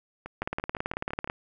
two click trains, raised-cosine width 0.5 ms, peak -14 / -23 dBFS, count 17 / 7, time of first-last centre 0.42-1.299 / 0.26-1.275 s, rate 18.2 / 5.91 Hz, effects none

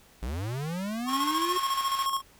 square linear sweep, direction up, 51.91 to 370 Hz, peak -31 dBFS, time 0.22-1.58 s, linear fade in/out 10 ms
square tone with tremolo, 1086 Hz, C#6, 36 cents flat, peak -25 dBFS, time 1.06-2.22 s, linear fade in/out 50 ms, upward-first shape square, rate 14 Hz, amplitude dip 50%
pink band-pass noise, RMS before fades -42 dBFS, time 1.08-2.07 s, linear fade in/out 20 ms, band 1000 to 5700 Hz, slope 24 dB/octave
effects pink hiss -57 dBFS RMS until 2.39 s

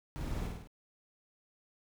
brown noise with echo, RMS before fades -39 dBFS, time 0.16-0.47 s, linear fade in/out 0 ms, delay 51 ms, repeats 4, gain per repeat -3 dB, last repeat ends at 0.674 s, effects none

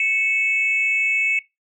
sine tone pair together, 2217 / 2608 Hz, C#7 / E7, 0 / -19 cents, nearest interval minor third, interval 281 cents, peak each -19 dBFS, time 0-1.39 s, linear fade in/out 2 ms, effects noise-tail reverb RT60 0.2 s tail -20 dB re dry + tanh soft clip ceiling -10 dBFS

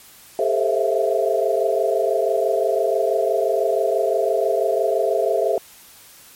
sine tone cluster, 401.8 / 446.5 / 528 / 649 / 675 Hz, G4 / A4 / C5 / E5 / E5, +43 / +25 / +16 / -27 / +41 cents, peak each -23 dBFS, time 0.39-5.58 s, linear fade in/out 2 ms, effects white hiss -46 dBFS RMS until 6.35 s + MP3 64 kbps

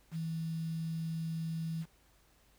sine tone with quantisation, 162.8 Hz, E3, 21 cents flat, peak -34 dBFS, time 0.11-1.86 s, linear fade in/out 50 ms, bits 9, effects added 50 Hz sine -69 dBFS peak until 2.58 s + pink hiss -68 dBFS RMS until 2.58 s

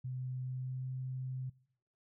sine tone with pitch glide, 128 to 129.49 Hz, C3 to C3, -38 to -18 cents, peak -37 dBFS, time 0.04-1.5 s, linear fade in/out 10 ms, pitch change +20 cents, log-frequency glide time 0.43-0.88 s, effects noise-tail reverb RT60 0.7 s tail -23 dB re dry

